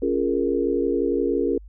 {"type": "chord", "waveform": "sine", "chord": "Bb minor seventh", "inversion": "first", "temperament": "equal", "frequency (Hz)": [277.2, 349.2, 415.3, 466.2], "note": ["Db4", "F4", "Ab4", "Bb4"], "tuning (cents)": [0, 0, 0, 0], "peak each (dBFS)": -25, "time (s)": [0.02, 1.58], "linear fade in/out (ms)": 5, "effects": ["added 50 Hz sine -40 dBFS peak until 1.68 s"]}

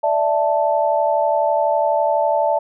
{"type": "chord", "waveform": "sine", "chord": "D suspended second", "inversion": "none", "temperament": "equal", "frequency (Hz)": [587.3, 659.3, 880], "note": ["D5", "E5", "A5"], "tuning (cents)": [0, 0, 0], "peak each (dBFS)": -19, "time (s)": [0.03, 2.59], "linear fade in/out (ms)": 10, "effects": []}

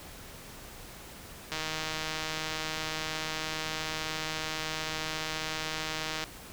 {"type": "click train", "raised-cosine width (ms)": 0.2, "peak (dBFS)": -16, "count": 742, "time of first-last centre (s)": [1.52, 6.24], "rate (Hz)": 157, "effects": ["pink hiss -47 dBFS RMS until 6.52 s"]}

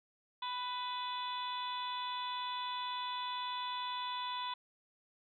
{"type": "harmonic tone with a mistuned harmonic", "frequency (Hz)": 495.5, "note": "B4", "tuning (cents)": 6, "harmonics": [2, 3, 4, 5, 6, 7, 8], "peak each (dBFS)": [-38, -52, -53, -51, -53, -43, -51], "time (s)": [0.42, 4.54], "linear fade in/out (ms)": 5, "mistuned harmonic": 5, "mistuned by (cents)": 23, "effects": []}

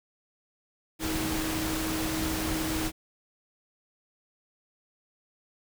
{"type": "tone in noise", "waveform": "sine", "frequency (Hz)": 316.8, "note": "D#4", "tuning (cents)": 31, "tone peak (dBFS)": -31, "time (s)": [0.99, 2.92], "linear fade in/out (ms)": 50, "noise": "pink", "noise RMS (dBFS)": -32, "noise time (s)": [0.99, 2.92], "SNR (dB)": -2, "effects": []}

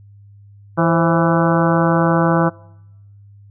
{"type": "harmonic tone with a mistuned harmonic", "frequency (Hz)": 166.1, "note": "E3", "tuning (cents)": 13, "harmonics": [1, 2, 3, 4, 5, 6, 7, 8, 9], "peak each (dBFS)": [-16, -19, -21, -22, -23, -24, -24, -25, -26], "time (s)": [0.77, 2.5], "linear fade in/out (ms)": 20, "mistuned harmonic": 3, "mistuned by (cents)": 75, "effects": ["noise-tail reverb RT60 1.0 s tail -26 dB re dry", "added 101 Hz sine -41 dBFS peak until 3.5 s"]}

